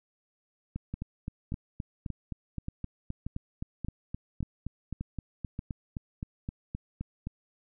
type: two click trains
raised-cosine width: 5 ms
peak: -22 / -22 dBFS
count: 9 / 26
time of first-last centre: 0.94-5.591 / 0.76-7.27 s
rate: 1.72 / 3.84 Hz
effects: none